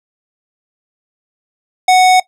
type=tone; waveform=square; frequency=740 Hz; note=F#5; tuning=in tune; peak=-6 dBFS; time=1.88-2.2 s; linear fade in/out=5 ms; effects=noise-tail reverb RT60 0.1 s tail -18 dB re dry + low-pass 9000 Hz 12 dB/octave